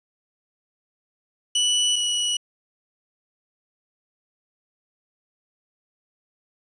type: tone pair in turn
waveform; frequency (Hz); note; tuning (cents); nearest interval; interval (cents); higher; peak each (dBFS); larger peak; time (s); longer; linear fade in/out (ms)
sawtooth; 2960 / 2934; F#7 / F#7; 0 / -15; unison; 15; first; -15 / -18; first; 1.55-1.96 / 1.96-2.37; neither; 5
effects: resampled to 22050 Hz + 9-bit